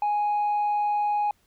triangle tone with tanh clipping, 830.6 Hz, G#5, in tune, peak -22 dBFS, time 0.02-1.31 s, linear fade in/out 2 ms, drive 6 dB, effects pink hiss -66 dBFS RMS until 1.46 s

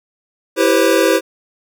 square chord, C major seventh, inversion first, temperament equal with one note detuned, 329.6 / 392 / 493.9 / 535.8 Hz, E4 / G4 / B4 / C5, 0 / 0 / 0 / +41 cents, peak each -17 dBFS, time 0.56-1.21 s, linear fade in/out 50 ms, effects none

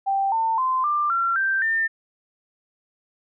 sine tone with pitch steps, 784 / 900.6 / 1034.5 / 1188.3 / 1365 / 1568 / 1801.2 Hz, G5 / A5 / C6 / D6 / F6 / G6 / A6, 0 / +40 / -20 / +20 / -40 / 0 / +40 cents, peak -19 dBFS, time 0.06-1.88 s, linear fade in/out 20 ms, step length 260 ms, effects none

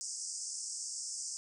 white band-pass noise, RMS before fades -41 dBFS, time 0.01-1.37 s, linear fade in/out 0 ms, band 5000 to 8800 Hz, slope 96 dB/octave, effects none

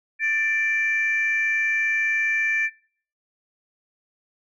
sine tone pair together, 1772.6 / 2349 Hz, A6 / D7, +12 / 0 cents, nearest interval perfect fourth, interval 488 cents, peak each -22 / -23 dBFS, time 0.19-2.7 s, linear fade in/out 50 ms, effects noise-tail reverb RT60 0.5 s tail -21 dB re dry + tanh soft clip ceiling -13 dBFS

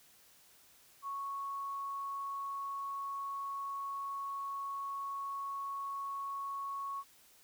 sine tone, 1107 Hz, C#6, 3 cents flat, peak -37 dBFS, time 1.02-7.04 s, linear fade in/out 50 ms, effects white hiss -63 dBFS RMS until 7.43 s

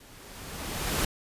pink noise with level ramp, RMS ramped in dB -53 to -26 dBFS, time 0-1.05 s, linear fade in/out 5 ms, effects resampled to 32000 Hz

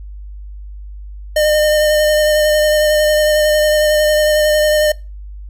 square tone with vibrato, 607 Hz, D#5, 43 cents flat, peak -11 dBFS, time 1.36-4.92 s, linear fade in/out 5 ms, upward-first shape sine, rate 11 Hz, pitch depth 16 cents each way, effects noise-tail reverb RT60 0.3 s tail -24 dB re dry + added 50 Hz sine -28 dBFS peak until 5.49 s

